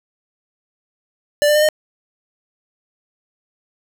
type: tone with pitch steps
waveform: square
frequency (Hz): 587.3 / 595.8 / 604.5 / 613.3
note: D5 / D5 / D5 / D#5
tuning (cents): 0 / +25 / +50 / -25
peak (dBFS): -12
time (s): 1.42-1.688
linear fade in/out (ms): 0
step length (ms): 67
effects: none